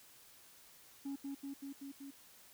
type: tone with echo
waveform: sine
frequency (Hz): 277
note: C#4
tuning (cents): -1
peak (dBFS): -36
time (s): 1.05-1.16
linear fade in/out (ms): 10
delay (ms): 190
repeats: 5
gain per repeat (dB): -2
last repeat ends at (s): 2.11
effects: tanh soft clip ceiling -38 dBFS + white hiss -61 dBFS RMS until 2.53 s